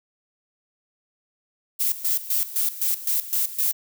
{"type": "noise with tremolo", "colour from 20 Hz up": "violet", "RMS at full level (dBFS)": -22, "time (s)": [1.79, 3.73], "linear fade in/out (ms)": 20, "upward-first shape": "square", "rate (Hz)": 3.9, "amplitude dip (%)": 80, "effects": []}